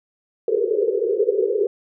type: band-pass noise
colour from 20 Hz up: pink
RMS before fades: -20 dBFS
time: 0.48-1.67 s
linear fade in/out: 2 ms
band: 380 to 490 Hz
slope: 96 dB/octave
effects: none